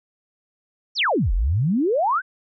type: exponential two-way sweep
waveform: sine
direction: down then up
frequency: 6100 to 38.89 to 1615 Hz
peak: -17 dBFS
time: 0.95-2.22 s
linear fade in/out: 50 ms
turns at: 1.33 s
effects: none